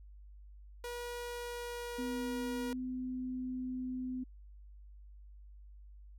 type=tone with pitch glide; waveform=sawtooth; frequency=481.7 to 478.9 Hz; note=B4 to A#4; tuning=-43 to +47 cents; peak=-36 dBFS; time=0.84-2.73 s; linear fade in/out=2 ms; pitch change=-10 cents; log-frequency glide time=1.17-2.12 s
type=tone; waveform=sine; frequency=254.5 Hz; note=C4; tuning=48 cents flat; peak=-36 dBFS; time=1.98-4.24 s; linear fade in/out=10 ms
effects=added 50 Hz sine -51 dBFS peak until 6.18 s